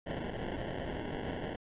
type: noise with sample-and-hold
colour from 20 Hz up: blue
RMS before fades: -38 dBFS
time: 0.06-1.56 s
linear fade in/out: 10 ms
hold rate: 1225 Hz
effects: resampled to 8000 Hz